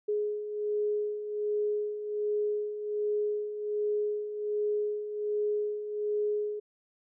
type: beating tone pair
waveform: sine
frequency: 417.6 / 418.9 Hz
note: G#4 / G#4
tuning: +10 / +15 cents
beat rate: 1.3 Hz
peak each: -36 / -29 dBFS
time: 0.08-6.6 s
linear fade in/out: 10 ms
effects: none